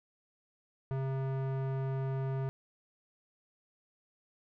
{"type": "tone with low-pass filter", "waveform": "square", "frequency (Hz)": 133.9, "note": "C3", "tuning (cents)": 40, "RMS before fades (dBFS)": -34, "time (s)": [0.91, 2.49], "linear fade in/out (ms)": 0, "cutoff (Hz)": 1200, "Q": 0.68, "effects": []}